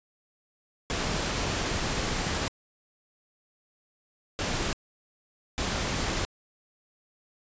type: noise bursts at uneven times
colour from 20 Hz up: pink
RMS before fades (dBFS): -29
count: 3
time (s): 0.9-2.48 / 4.39-4.73 / 5.58-6.25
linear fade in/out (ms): 0
effects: resampled to 16000 Hz